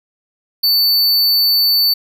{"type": "tone", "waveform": "square", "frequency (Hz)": 4500, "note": "C#8", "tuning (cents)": 25, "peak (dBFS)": -11, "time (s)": [0.63, 1.94], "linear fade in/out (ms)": 10, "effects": []}